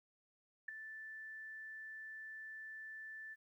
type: tone with ADSR envelope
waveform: sine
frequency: 1760 Hz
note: A6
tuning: in tune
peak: -36 dBFS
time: 0.68-3.36 s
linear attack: 8 ms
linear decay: 4 ms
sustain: -11 dB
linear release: 34 ms
effects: 13-bit